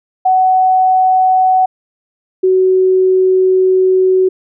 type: tone pair in turn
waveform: sine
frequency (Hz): 748 / 374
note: F#5 / F#4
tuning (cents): +19 / +19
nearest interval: octave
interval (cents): 1200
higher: first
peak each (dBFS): -7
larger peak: neither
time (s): 0.25-1.66 / 2.43-4.29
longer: second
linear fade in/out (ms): 10
effects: none